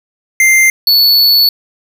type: tone pair in turn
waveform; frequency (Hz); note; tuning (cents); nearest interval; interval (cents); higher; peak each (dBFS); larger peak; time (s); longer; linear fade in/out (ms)
square; 2093 / 4435; C7 / C#8; 0 / 0; octave + minor second; 1300; second; -6; neither; 0.4-0.7 / 0.87-1.49; second; 2
effects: none